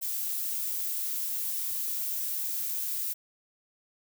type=noise; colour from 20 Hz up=violet; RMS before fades=-32 dBFS; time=0.01-3.14 s; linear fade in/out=20 ms; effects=none